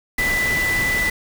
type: tone in noise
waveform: sine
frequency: 1988 Hz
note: B6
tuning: 11 cents sharp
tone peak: -18 dBFS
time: 0.18-1.1 s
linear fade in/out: 5 ms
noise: pink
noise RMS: -26 dBFS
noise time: 0.18-1.1 s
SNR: +5 dB
effects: none